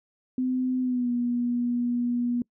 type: tone with pitch glide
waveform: sine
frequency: 255.3 to 241.8 Hz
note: C4 to B3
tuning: -42 to -36 cents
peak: -23 dBFS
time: 0.38-2.42 s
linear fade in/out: 2 ms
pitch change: -94 cents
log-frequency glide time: 0.81-1.11 s
effects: noise-tail reverb RT60 0.1 s tail -25 dB re dry